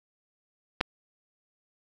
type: clicks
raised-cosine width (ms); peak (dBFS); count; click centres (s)
0.3; -20 / -7; 2; 0.807 / 0.811
effects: none